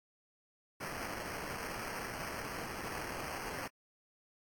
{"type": "noise with sample-and-hold", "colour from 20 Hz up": "white", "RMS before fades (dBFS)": -42, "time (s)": [0.8, 3.68], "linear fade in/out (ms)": 10, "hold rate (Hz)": 3675, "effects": ["AAC 64 kbps"]}